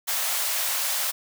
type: high-pass noise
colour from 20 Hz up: white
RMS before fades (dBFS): -26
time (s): 0.07-1.12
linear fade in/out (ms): 20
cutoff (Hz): 540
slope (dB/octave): 48
effects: none